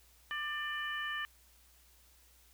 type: harmonic tone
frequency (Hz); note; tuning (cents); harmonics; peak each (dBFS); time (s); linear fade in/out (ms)
595; D5; +22; 2 / 3 / 4 / 5; -42 / -37 / -50 / -43; 0.31-1.25; 0
effects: added 60 Hz sine -65 dBFS peak until 2.53 s + white hiss -65 dBFS RMS until 2.53 s